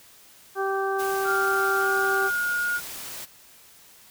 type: harmonic tone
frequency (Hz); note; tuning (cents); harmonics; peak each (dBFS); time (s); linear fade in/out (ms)
389; G4; -13; 1 / 2 / 3 / 4; -26 / -29 / -31 / -32; 0.55-2.31; 50
type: noise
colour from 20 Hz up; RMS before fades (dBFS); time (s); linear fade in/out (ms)
white; -37; 0.98-3.26; 20
type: tone with pitch glide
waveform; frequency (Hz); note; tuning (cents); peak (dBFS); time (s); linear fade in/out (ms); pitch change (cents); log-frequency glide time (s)
sine; 1396.9 to 1432.9; F6 to F6; 0 to +44; -23; 1.24-2.81; 50; +44; 1.81-1.88
effects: white hiss -52 dBFS RMS until 4.1 s